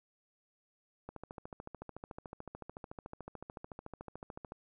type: click train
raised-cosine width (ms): 1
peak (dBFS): -30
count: 48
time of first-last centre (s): 1.09-4.521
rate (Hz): 13.7
effects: none